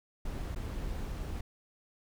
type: noise with dropouts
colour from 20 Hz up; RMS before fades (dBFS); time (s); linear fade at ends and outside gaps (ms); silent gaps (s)
brown; -37; 0.25-1.41; 5; 0.549-0.559
effects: none